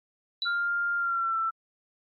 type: tone with exponential decay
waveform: sine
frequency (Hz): 3951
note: B7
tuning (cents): 0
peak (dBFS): -25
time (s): 0.42-0.68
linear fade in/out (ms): 1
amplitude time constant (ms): 55
type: tone with pitch glide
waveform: sine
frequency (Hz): 1400 to 1334.5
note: F6 to E6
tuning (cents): +4 to +21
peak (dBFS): -25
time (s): 0.45-1.51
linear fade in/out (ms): 20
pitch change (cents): -83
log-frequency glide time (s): 0.97-1.37
effects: AAC 64 kbps